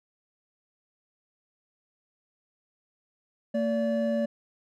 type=tone pair together; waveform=triangle; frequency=227.1 / 577.9 Hz; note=A#3 / D5; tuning=-45 / -28 cents; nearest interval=octave + major third; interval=1617 cents; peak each=-25 dBFS; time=3.54-4.26 s; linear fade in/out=10 ms; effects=none